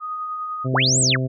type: tone with tremolo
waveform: sine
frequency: 1244.5 Hz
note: D#6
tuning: in tune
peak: -24 dBFS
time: 0-0.68 s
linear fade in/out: 50 ms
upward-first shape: triangle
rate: 10 Hz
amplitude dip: 30%
type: harmonic tone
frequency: 130 Hz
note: C3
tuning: 11 cents flat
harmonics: 1 / 2 / 3 / 4 / 5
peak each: -21 / -27 / -31 / -33 / -35 dBFS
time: 0.64-1.28 s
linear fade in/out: 20 ms
type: linear two-way sweep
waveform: sine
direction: up then down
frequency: 43 to 8372 to 899 Hz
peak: -16 dBFS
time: 0.73-1.17 s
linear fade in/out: 20 ms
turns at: 1 s
effects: none